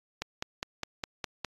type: click train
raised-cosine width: 0.2 ms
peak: -15 dBFS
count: 7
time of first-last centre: 0.22-1.447 s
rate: 4.89 Hz
effects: AAC 32 kbps